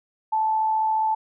sine tone with amplitude modulation, 875 Hz, A5, 10 cents flat, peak -18 dBFS, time 0.32-1.15 s, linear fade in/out 10 ms, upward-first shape sine, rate 74.5 Hz, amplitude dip 25%, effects none

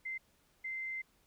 sine tone bursts at uneven times, 2078 Hz, C7, 12 cents flat, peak -37 dBFS, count 2, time 0.05-0.18 / 0.64-1.02 s, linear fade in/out 10 ms, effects pink hiss -71 dBFS RMS until 1.26 s

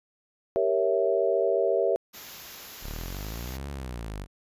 sine chord, G diminished seventh, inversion none, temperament equal, 392 / 466.2 / 554.4 / 659.3 Hz, G4 / Bb4 / Db5 / Fb5, 0 / 0 / 0 / 0 cents, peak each -27 dBFS, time 0.56-1.96 s, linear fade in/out 0 ms
white band-stop noise, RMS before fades -42 dBFS, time 2.13-3.58 s, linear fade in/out 20 ms, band 7300 to 11000 Hz, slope 96 dB/octave
sawtooth linear two-way sweep, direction up then down, 32.61 to 71.6 to 45.93 Hz, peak -30 dBFS, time 2.81-4.27 s, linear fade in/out 50 ms, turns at 3.69 s
effects resampled to 32000 Hz

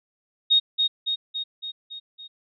sine tone with echo, 3729 Hz, A#7, in tune, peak -14 dBFS, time 0.5-0.6 s, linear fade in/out 20 ms, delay 280 ms, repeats 6, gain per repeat -4 dB, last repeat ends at 2.28 s, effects none

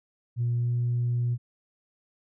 sine tone with pitch glide, 119.6 to 120.71 Hz, A#2 to B2, +45 to -39 cents, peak -22 dBFS, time 0.36-1.38 s, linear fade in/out 50 ms, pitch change +16 cents, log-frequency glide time 0.56-0.7 s, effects tanh soft clip ceiling -20 dBFS

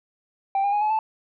sine tone with pitch steps, 784 / 806 / 828.7 / 852 / 876 Hz, G5 / G5 / G#5 / G#5 / A5, 0 / +48 / -4 / +44 / -8 cents, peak -17 dBFS, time 0.55-0.99 s, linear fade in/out 2 ms, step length 88 ms, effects tanh soft clip ceiling -18 dBFS

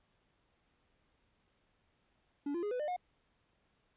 triangle tone with pitch steps, 286.2 / 344.3 / 414.2 / 498.3 / 599.5 / 721.2 Hz, D4 / F4 / G#4 / B4 / D5 / F#5, -45 / -25 / -5 / +15 / +36 / -45 cents, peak -32 dBFS, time 2.46-2.964 s, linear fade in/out 5 ms, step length 84 ms, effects pink hiss -75 dBFS RMS until 3.96 s + resampled to 8000 Hz

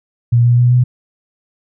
sine tone with pitch steps, 119 / 120.73 / 122.49 / 124.27 Hz, A#2 / B2 / B2 / B2, +36 / -39 / -14 / +11 cents, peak -7 dBFS, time 0.32-0.84 s, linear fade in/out 10 ms, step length 130 ms, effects none

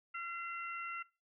harmonic tone, 683 Hz, F5, 39 cents flat, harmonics 2 / 3 / 4, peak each -41 / -45 / -46 dBFS, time 0.14-1.03 s, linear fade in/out 10 ms, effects noise-tail reverb RT60 0.3 s tail -22 dB re dry

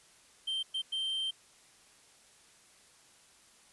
triangle tone bursts at uneven times, 3136 Hz, G7, in tune, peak -30 dBFS, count 3, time 0.47-0.63 / 0.74-0.82 / 0.92-1.31 s, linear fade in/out 10 ms, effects white hiss -61 dBFS RMS until 3.72 s + resampled to 24000 Hz

